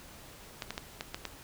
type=clicks; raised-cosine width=0.2 ms; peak=-18 dBFS; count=6; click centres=0.622 / 0.706 / 0.779 / 1.009 / 1.145 / 1.253 s; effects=pink hiss -51 dBFS RMS until 1.43 s